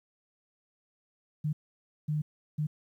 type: tone bursts at uneven times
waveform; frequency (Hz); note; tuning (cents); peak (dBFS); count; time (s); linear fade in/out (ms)
sine; 151.4; D#3; -47; -27; 3; 1.44-1.53 / 2.08-2.22 / 2.58-2.67; 10
effects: 11-bit